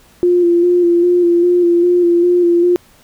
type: tone with vibrato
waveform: sine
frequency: 349.2 Hz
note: F4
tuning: in tune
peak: -8 dBFS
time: 0.23-2.76 s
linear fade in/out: 0 ms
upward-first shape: square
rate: 2.5 Hz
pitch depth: 24 cents each way
effects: pink hiss -48 dBFS RMS until 3.03 s